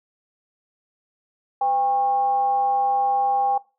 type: tone with frequency modulation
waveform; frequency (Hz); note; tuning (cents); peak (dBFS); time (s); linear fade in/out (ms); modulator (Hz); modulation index
sine; 801; G5; +37; -18; 1.61-3.58; 5; 294; 0.31
effects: noise-tail reverb RT60 0.3 s tail -21 dB re dry